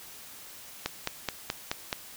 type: click train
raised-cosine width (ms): 0.2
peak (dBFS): -11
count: 6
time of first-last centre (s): 0.86-1.928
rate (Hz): 4.68
effects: white hiss -47 dBFS RMS until 2.16 s